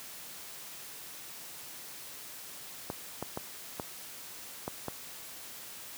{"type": "clicks", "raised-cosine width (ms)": 1, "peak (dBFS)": -20, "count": 6, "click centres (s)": [2.901, 3.226, 3.374, 3.798, 4.679, 4.883], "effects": ["white hiss -46 dBFS RMS until 5.97 s", "high-pass 80 Hz 12 dB/octave"]}